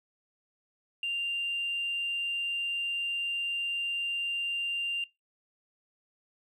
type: tone with tanh clipping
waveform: triangle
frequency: 2788 Hz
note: F7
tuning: 4 cents flat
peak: -29 dBFS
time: 1.03-5.04 s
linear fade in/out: 2 ms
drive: 4 dB
effects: noise-tail reverb RT60 0.2 s tail -22 dB re dry